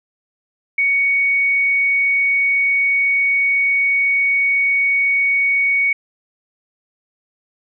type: tone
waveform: sine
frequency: 2233 Hz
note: C#7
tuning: 12 cents sharp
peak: -13 dBFS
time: 0.78-5.93 s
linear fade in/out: 5 ms
effects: none